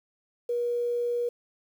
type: tone with quantisation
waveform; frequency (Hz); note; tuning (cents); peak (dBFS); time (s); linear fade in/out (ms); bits
sine; 480; B4; -49; -25; 0.49-1.29; 5; 9
effects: none